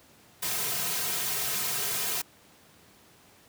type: noise with comb filter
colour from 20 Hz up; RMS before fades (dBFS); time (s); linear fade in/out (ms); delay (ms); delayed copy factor
white; -30; 0.42-2.22; 10; 3.5; -0.85
effects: pink hiss -57 dBFS RMS until 3.48 s + high-pass 100 Hz 12 dB/octave